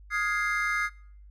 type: chord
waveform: triangle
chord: F minor seventh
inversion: third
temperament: equal with one note detuned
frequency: 1244.5 / 1415.6 / 1661.2 / 2093 Hz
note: Eb6 / F6 / Ab6 / C7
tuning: 0 / +23 / 0 / 0 cents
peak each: -30 / -32 / -29 / -27 dBFS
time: 0.1-0.9 s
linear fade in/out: 50 ms
effects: noise-tail reverb RT60 0.6 s tail -25 dB re dry + added 50 Hz sine -47 dBFS peak until 1.3 s